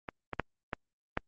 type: clicks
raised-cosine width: 0.5 ms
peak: -22 / -20 / -13 / -17 / -13 dBFS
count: 5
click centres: 0.088 / 0.333 / 0.397 / 0.732 / 1.174 s
effects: Opus 32 kbps